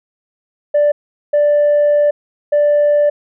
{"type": "tone bursts at uneven times", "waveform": "sine", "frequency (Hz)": 587.3, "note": "D5", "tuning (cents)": 0, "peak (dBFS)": -7, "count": 3, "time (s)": [[0.74, 0.92], [1.33, 2.11], [2.52, 3.1]], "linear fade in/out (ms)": 10, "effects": ["tanh soft clip ceiling -7 dBFS"]}